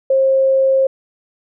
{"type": "tone", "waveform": "sine", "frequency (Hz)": 534, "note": "C5", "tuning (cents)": 35, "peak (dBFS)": -10, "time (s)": [0.1, 0.87], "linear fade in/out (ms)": 5, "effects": []}